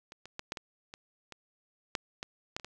clicks, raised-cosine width 0.2 ms, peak -29 / -29 / -20 / -17 / -22 / -27 / -27 / -13 / -20 / -17 / -29 / -25 dBFS, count 12, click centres 0.121 / 0.256 / 0.394 / 0.521 / 0.572 / 0.939 / 1.323 / 1.952 / 2.229 / 2.565 / 2.598 / 2.646 s, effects none

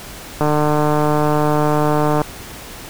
click train, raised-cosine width 1 ms, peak -3 dBFS, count 272, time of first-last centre 0.41-2.217 s, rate 150 Hz, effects pink hiss -34 dBFS RMS until 2.89 s

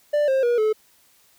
triangle tone with pitch steps, 590 / 531.7 / 479.2 / 431.9 Hz, D5 / C5 / A#4 / A4, +8 / +28 / +48 / -32 cents, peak -15 dBFS, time 0.13-0.73 s, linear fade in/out 10 ms, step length 150 ms, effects white hiss -58 dBFS RMS until 1.38 s

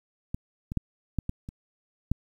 clicks, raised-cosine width 5 ms, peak -18 / -22 / -13 / -14 / -17 / -25 / -12 dBFS, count 7, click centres 0.345 / 0.719 / 0.773 / 1.187 / 1.294 / 1.489 / 2.116 s, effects 9-bit

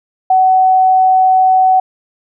sine tone, 751 Hz, F#5, 26 cents sharp, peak -6 dBFS, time 0.3-1.8 s, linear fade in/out 5 ms, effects none

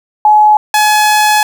sine / sawtooth tone pair in turn, 848 / 848 Hz, G#5 / G#5, +36 / +36 cents, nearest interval unison, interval 0 cents, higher neither, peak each -3 dBFS, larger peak neither, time 0.25-0.57 / 0.74-1.43 s, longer second, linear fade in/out 2 ms, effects 7-bit

